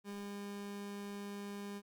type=tone; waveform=30% pulse; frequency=202.2 Hz; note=G#3; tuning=46 cents flat; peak=-40 dBFS; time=0.04-1.82 s; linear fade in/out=50 ms; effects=Opus 48 kbps